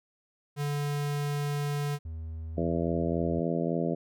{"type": "tone", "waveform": "square", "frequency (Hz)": 145, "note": "D3", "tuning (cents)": -22, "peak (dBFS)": -29, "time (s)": [0.56, 1.99], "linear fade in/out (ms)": 50}
{"type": "tone with pitch glide", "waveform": "triangle", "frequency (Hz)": [80.3, 80.95], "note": ["E2", "E2"], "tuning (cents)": [-45, -31], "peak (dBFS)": -33, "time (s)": [2.05, 3.4], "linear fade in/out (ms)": 5, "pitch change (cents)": 14, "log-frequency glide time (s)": [2.38, 3.27]}
{"type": "harmonic tone", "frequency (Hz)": 83.6, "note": "E2", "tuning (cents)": 25, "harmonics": [2, 3, 4, 5, 6, 7, 8], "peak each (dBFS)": [-31, -33, -34, -35, -36, -36, -37], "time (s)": [2.57, 3.95], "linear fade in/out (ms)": 10}
{"effects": []}